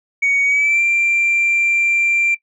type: tone with pitch glide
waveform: sine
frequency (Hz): 2240 to 2364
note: C#7 to D7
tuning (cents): +18 to +11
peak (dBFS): -11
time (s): 0.22-2.35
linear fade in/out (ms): 10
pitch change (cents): +93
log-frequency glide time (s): 0.45-0.81
effects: noise-tail reverb RT60 0.1 s tail -19 dB re dry + tanh soft clip ceiling -10 dBFS